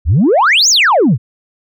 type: exponential two-way sweep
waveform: sine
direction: up then down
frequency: 62.7 to 7160 to 98.5 Hz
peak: -5 dBFS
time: 0.05-1.18 s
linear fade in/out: 50 ms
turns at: 0.69 s
effects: tanh soft clip ceiling -4 dBFS